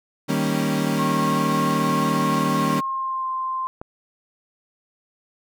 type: chord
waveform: 35% pulse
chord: Eb dominant seventh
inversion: none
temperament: equal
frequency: 155.56 / 196 / 233.1 / 277.2 Hz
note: Eb3 / G3 / Bb3 / Db4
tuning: 0 / 0 / 0 / 0 cents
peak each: -24 dBFS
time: 0.28-2.81 s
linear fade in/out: 20 ms
type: tone with pitch glide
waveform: sine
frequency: 1086 to 1045.4 Hz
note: C#6 to C6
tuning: -36 to -2 cents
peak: -23 dBFS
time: 0.99-3.67 s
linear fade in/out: 0 ms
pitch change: -66 cents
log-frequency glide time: 2.57-3.28 s
type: click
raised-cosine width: 1 ms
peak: -20 dBFS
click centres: 3.815 s
effects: none